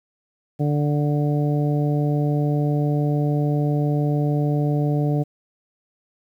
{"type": "harmonic tone", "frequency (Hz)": 147, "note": "D3", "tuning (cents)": 2, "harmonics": [1, 2, 3, 4, 5], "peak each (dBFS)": [-19, -25, -29, -31, -33], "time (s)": [0.59, 5.24], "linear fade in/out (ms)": 20, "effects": ["9-bit"]}